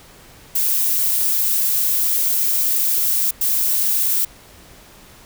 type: noise bursts at uneven times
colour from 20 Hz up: violet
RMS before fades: -18 dBFS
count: 2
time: 0.55-3.31 / 3.41-4.25 s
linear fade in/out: 5 ms
effects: pink hiss -45 dBFS RMS until 5.25 s